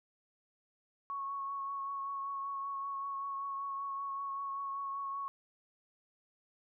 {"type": "tone with vibrato", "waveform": "sine", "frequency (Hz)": 1105, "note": "C#6", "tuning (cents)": -6, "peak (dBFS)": -36, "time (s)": [1.1, 5.28], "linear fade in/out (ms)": 0, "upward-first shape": "triangle", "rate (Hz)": 5.2, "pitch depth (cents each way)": 21, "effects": []}